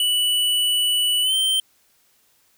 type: tone with pitch glide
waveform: square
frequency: 2960 to 3120 Hz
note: F#7 to G7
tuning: 0 to -9 cents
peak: -18 dBFS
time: 0-1.6 s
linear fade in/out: 2 ms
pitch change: +91 cents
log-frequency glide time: 1.22-1.34 s
effects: white hiss -61 dBFS RMS until 2.57 s

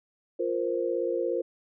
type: chord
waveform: sine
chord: F suspended fourth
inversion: none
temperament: equal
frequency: 349.2 / 466.2 / 523.3 Hz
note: F4 / Bb4 / C5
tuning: 0 / 0 / 0 cents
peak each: -30 dBFS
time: 0.39-1.42 s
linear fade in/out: 10 ms
effects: none

